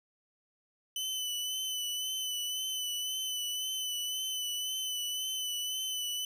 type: tone with vibrato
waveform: sawtooth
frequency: 3010 Hz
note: F#7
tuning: 29 cents sharp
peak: -30 dBFS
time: 0.96-6.25 s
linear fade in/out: 2 ms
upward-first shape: sine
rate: 1.9 Hz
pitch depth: 28 cents each way
effects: none